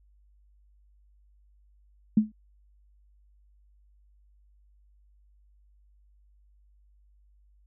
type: tone with exponential decay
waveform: sine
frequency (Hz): 214.8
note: A3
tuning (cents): -41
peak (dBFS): -13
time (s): 2.17-2.32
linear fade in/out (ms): 5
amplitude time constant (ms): 31
effects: added 50 Hz sine -58 dBFS peak until 7.66 s